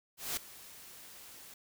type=noise with ADSR envelope; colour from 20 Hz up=white; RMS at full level=-34 dBFS; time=0.17-1.54 s; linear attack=200 ms; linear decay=4 ms; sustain=-18 dB; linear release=3 ms; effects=none